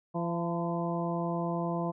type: harmonic tone with a mistuned harmonic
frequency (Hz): 170.2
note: F3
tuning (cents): -44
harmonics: 1 / 2 / 3 / 4 / 5 / 6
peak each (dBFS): -32 / -36 / -39 / -36 / -41 / -39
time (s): 0.14-1.92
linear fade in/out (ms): 20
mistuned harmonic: 5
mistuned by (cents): +55
effects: none